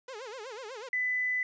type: tone with vibrato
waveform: sawtooth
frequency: 471.7 Hz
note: A#4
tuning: 20 cents sharp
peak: -36 dBFS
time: 0.08-0.89 s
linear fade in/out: 5 ms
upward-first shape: sine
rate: 8.1 Hz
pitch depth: 230 cents each way
type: tone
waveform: sine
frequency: 2000 Hz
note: B6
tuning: 21 cents sharp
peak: -27 dBFS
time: 0.93-1.43 s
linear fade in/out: 2 ms
effects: resampled to 16000 Hz + 10-bit